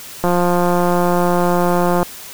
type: click train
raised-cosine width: 1 ms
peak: -3 dBFS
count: 316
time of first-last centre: 0.24-2.03 s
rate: 176 Hz
effects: white hiss -34 dBFS RMS until 2.33 s